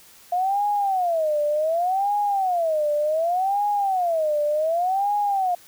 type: tone with vibrato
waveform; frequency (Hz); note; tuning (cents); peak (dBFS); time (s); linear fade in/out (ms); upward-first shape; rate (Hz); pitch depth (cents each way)
sine; 698.5; F5; 0; -19; 0.32-5.55; 5; sine; 0.67; 290
effects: white hiss -50 dBFS RMS until 5.67 s